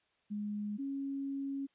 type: tone pair in turn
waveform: sine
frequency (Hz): 207.7 / 275.3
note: G#3 / C#4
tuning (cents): 0 / -12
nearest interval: perfect fourth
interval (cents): 488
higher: second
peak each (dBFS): -35 / -35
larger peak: neither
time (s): 0.3-0.78 / 0.78-1.67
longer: second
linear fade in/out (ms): 20
effects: white hiss -75 dBFS RMS until 1.74 s + resampled to 8000 Hz